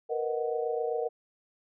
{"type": "chord", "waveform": "sine", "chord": "B major seventh", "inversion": "third", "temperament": "equal", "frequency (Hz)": [466.2, 493.9, 622.3, 740], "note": ["A#4", "B4", "D#5", "F#5"], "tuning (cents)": [0, 0, 0, 0], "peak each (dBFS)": [-30, -36, -36, -36], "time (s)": [0.09, 1.09], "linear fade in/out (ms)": 20, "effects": []}